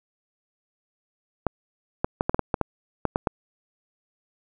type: clicks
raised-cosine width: 1 ms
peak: -7 dBFS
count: 11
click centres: 1.467 / 2.045 / 2.209 / 2.295 / 2.345 / 2.393 / 2.542 / 2.613 / 3.053 / 3.159 / 3.272 s
effects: none